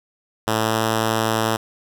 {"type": "tone with pitch glide", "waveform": "5% pulse", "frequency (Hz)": [110.2, 111.29], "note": ["A2", "A2"], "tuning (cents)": [3, 20], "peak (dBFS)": -7, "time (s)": [0.47, 1.57], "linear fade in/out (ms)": 10, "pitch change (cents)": 17, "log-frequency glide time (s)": [0.57, 0.84], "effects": []}